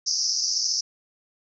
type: band-pass noise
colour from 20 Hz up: pink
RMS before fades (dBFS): -25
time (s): 0.06-0.81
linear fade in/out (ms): 10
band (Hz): 4900 to 6000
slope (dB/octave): 96
effects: none